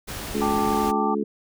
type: noise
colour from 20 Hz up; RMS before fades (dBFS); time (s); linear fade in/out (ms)
pink; -33; 0.07-0.92; 20
type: harmonic tone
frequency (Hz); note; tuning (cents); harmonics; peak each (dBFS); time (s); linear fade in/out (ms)
71.1; C#2; +45; 3 / 4 / 5 / 6; -26 / -29 / -30 / -27; 0.34-1.24; 10
type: chord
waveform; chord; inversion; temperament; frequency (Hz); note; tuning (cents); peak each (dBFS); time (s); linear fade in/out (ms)
sine; G suspended second; none; just; 784 / 882 / 1176; G5 / A5 / D6; 0 / +4 / +2; -27; 0.41-1.15; 10
effects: none